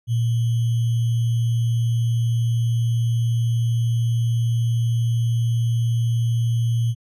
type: tone with sample-and-hold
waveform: sine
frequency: 116.54 Hz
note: A#2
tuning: in tune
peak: -17 dBFS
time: 0.07-6.95 s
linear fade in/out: 50 ms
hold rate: 3150 Hz
effects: resampled to 32000 Hz